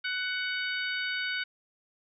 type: harmonic tone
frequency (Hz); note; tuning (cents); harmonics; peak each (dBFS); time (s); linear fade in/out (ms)
745; F#5; +12; 2 / 3 / 4 / 5 / 6; -32 / -36 / -38 / -40 / -42; 0.04-1.44; 10
effects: none